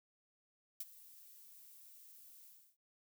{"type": "noise with ADSR envelope", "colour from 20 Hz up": "violet", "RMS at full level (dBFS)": -41, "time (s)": [0.8, 2.77], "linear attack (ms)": 5, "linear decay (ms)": 35, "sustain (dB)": -18, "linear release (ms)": 310, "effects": []}